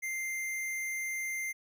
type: tone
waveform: square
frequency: 2093 Hz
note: C7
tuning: in tune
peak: -34 dBFS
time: 0.02-1.53 s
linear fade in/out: 20 ms
effects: none